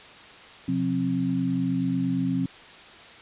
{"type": "tone cluster", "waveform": "sine", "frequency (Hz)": [128.6, 177.6, 265.4], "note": ["C3", "F3", "C4"], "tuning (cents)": [-30, 29, 25], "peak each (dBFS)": [-31, -27, -25], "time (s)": [0.68, 2.46], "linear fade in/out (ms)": 5, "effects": ["white hiss -46 dBFS RMS until 3.21 s", "resampled to 8000 Hz"]}